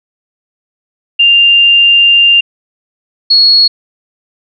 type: tone pair in turn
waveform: sine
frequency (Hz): 2794 / 4337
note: F7 / C#8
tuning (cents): 0 / -39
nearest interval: minor sixth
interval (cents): 761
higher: second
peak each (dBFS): -3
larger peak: neither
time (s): 1.19-2.41 / 3.3-3.68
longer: first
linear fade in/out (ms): 10
effects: none